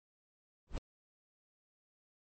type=noise with exponential growth; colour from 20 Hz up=brown; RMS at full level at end=-28 dBFS; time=0.67-0.78 s; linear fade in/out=2 ms; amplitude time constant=22 ms; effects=MP3 32 kbps